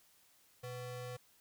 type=ring-modulated tone; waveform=square; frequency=311.1 Hz; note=D#4; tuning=in tune; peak=-40 dBFS; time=0.63-1.17 s; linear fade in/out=10 ms; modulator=188 Hz; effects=white hiss -68 dBFS RMS until 1.4 s